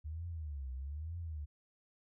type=tone with vibrato; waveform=sine; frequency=74.2 Hz; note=D2; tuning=18 cents sharp; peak=-39 dBFS; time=0.04-1.46 s; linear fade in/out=20 ms; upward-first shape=triangle; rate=1.1 Hz; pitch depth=280 cents each way; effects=none